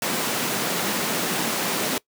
pink high-pass noise, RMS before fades -25 dBFS, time 0.02-1.98 s, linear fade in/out 2 ms, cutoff 170 Hz, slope 24 dB/octave, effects noise-tail reverb RT60 0.1 s tail -22 dB re dry

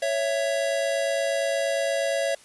square tone pair together, 554.5 / 663 Hz, C#5 / E5, 0 / +10 cents, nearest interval minor third, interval 310 cents, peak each -26 / -27 dBFS, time 0.02-2.35 s, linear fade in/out 5 ms, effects white hiss -52 dBFS RMS until 2.44 s + resampled to 24000 Hz

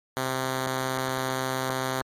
5% pulse tone, 130.81 Hz, C3, in tune, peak -15 dBFS, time 0.17-2.02 s, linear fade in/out 0 ms, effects MP3 64 kbps

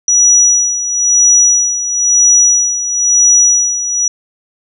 sine tone with tremolo, 5850 Hz, F#8, 21 cents flat, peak -4 dBFS, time 0.08-4.08 s, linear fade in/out 2 ms, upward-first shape sine, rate 1 Hz, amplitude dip 70%, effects none

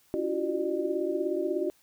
sine tone cluster, 290.3 / 340.7 / 360.3 / 377.1 / 601 Hz, D4 / F4 / F#4 / F#4 / D5, -20 / -43 / -46 / +33 / +40 cents, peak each -36 / -31 / -36 / -31 / -34 dBFS, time 0.14-1.7 s, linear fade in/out 0 ms, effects white hiss -64 dBFS RMS until 1.82 s

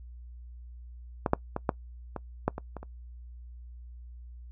clicks, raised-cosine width 1 ms, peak -12 / -7 / -16 / -10 / -20 / -10 / -21 / -24 / -28 dBFS, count 9, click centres 1.262 / 1.334 / 1.564 / 1.692 / 2.163 / 2.48 / 2.581 / 2.767 / 2.83 s, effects noise-tail reverb RT60 0.1 s tail -22 dB re dry + added 60 Hz sine -43 dBFS peak until 4.51 s

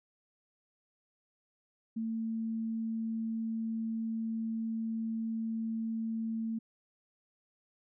sine tone, 224.6 Hz, A3, 36 cents sharp, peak -32 dBFS, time 1.96-6.59 s, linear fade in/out 10 ms, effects none

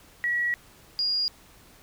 sine tone pair in turn, 1924 / 4848 Hz, B6 / D#8, -46 / -46 cents, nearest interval octave + major third, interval 1600 cents, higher second, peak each -23 dBFS, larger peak neither, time 0.24-0.54 / 0.99-1.28 s, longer first, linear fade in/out 0 ms, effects pink hiss -54 dBFS RMS until 1.82 s

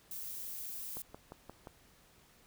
violet noise, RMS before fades -43 dBFS, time 0.11-1.02 s, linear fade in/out 2 ms
click train, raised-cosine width 1 ms, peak -32 dBFS, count 5, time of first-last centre 0.97-1.672 s, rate 5.7 Hz
effects pink hiss -64 dBFS RMS until 2.46 s

